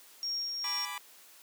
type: tone with tremolo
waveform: sine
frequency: 5570 Hz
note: F8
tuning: 5 cents flat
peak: -31 dBFS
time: 0.23-0.85 s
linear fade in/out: 0 ms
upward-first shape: sine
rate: 2.4 Hz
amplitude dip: 30%
type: chord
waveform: 20% pulse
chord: G# diminished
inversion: none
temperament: equal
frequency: 830.6 / 987.8 / 1174.7 Hz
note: G#5 / B5 / D6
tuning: 0 / 0 / 0 cents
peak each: -41 / -35 / -36 dBFS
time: 0.64-0.98 s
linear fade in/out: 2 ms
effects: white hiss -56 dBFS RMS until 1.42 s + high-pass 300 Hz 12 dB/octave